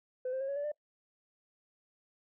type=tone with pitch steps; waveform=sine; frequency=508 / 524.4 / 541.3 / 558.8 / 576.8 / 595.5 Hz; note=B4 / C5 / C#5 / C#5 / D5 / D5; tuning=+49 / +4 / -41 / +14 / -31 / +24 cents; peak=-31 dBFS; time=0.25-0.718 s; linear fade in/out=5 ms; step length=78 ms; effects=noise-tail reverb RT60 0.1 s tail -24 dB re dry + tanh soft clip ceiling -30 dBFS